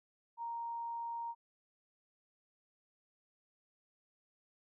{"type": "tone", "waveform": "sine", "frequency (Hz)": 932.3, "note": "A#5", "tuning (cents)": 0, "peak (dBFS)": -38, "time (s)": [0.37, 1.35], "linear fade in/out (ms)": 50, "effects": []}